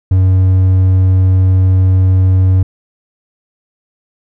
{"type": "tone", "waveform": "triangle", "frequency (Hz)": 93.5, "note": "F#2", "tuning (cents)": 19, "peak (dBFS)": -4, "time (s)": [0.11, 2.63], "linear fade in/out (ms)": 5, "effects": []}